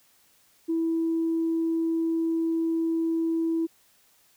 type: tone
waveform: sine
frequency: 328.2 Hz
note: E4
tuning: 8 cents flat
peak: -22 dBFS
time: 0.68-3.67 s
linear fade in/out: 20 ms
effects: tanh soft clip ceiling -18 dBFS + white hiss -62 dBFS RMS until 4.36 s